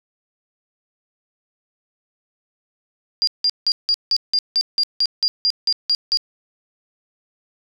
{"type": "tone bursts", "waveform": "sine", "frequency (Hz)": 4800, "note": "D8", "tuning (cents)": 37, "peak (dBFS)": -14, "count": 14, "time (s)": [3.22, 6.172], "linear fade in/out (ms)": 0, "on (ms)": 53, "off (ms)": 170, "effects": []}